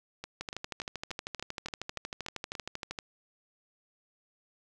two click trains, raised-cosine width 0.2 ms, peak -22 / -19 dBFS, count 9 / 34, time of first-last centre 0.24-2.552 / 0.41-2.988 s, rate 3.46 / 12.8 Hz, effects none

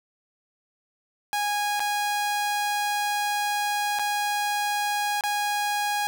sawtooth tone with dropouts, 825 Hz, G#5, 12 cents flat, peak -20 dBFS, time 1.33-6.07 s, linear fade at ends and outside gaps 0 ms, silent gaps 1.795-1.803 / 3.988-3.994 / 5.209-5.237 s, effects none

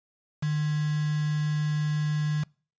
sine tone with quantisation, 151 Hz, D3, 48 cents sharp, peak -24 dBFS, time 0.42-2.44 s, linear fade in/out 10 ms, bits 6, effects noise-tail reverb RT60 0.4 s tail -26 dB re dry + resampled to 16000 Hz

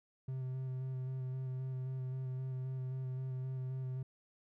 triangle tone with vibrato, 130 Hz, C3, 11 cents flat, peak -35 dBFS, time 0.28-4.03 s, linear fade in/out 5 ms, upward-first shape square, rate 3.8 Hz, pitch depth 15 cents each way, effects none

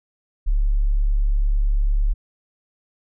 sine tone, 35.54 Hz, C#1, 44 cents sharp, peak -15 dBFS, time 0.46-2.14 s, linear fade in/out 20 ms, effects none

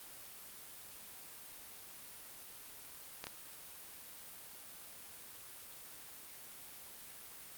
clicks, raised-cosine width 0.2 ms, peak -24 dBFS, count 2, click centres 3.241 / 3.269 s, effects white hiss -52 dBFS RMS until 7.57 s + Opus 32 kbps

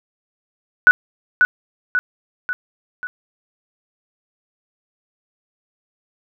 sine tone with echo, 1480 Hz, F#6, in tune, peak -4 dBFS, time 0.87-0.91 s, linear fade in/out 0 ms, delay 540 ms, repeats 4, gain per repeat -5 dB, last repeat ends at 3.07 s, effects none

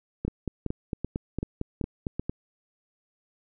two click trains, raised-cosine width 3 ms, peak -16 / -16 dBFS, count 10 / 6, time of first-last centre 0.25-2.295 / 0.28-2.196 s, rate 4.4 / 2.61 Hz, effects none

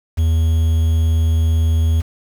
triangle tone with quantisation, 81 Hz, E2, 30 cents flat, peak -10 dBFS, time 0.17-2.02 s, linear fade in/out 20 ms, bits 6, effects none

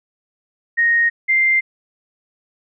sine tone pair in turn, 1865 / 2093 Hz, A#6 / C7, 0 / 0 cents, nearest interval major second, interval 200 cents, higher second, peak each -12 dBFS, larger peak neither, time 0.77-1.1 / 1.28-1.61 s, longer neither, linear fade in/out 20 ms, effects none

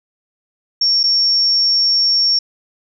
sine tone with dropouts, 5490 Hz, F8, 31 cents flat, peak -11 dBFS, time 0.81-2.39 s, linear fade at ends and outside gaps 5 ms, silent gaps 1.032-1.037 s, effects none

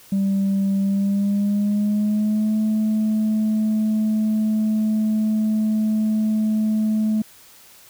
sine tone with pitch glide, 196 to 216.2 Hz, G3 to A3, 0 to -30 cents, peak -15 dBFS, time 0.12-7.22 s, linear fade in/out 5 ms, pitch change +170 cents, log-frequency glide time 0.8-2.57 s, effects tanh soft clip ceiling -15 dBFS + white hiss -48 dBFS RMS until 7.89 s

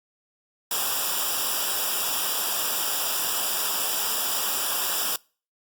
white noise with comb filter, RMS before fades -26 dBFS, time 0.71-5.16 s, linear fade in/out 2 ms, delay 0.47 ms, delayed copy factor -0.9, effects noise-tail reverb RT60 0.4 s tail -26 dB re dry + Opus 48 kbps

